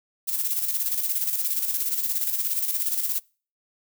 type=noise with tremolo; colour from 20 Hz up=violet; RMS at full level=-24 dBFS; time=0.27-3.2 s; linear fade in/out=20 ms; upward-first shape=square; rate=17 Hz; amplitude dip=50%; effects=noise-tail reverb RT60 0.4 s tail -26 dB re dry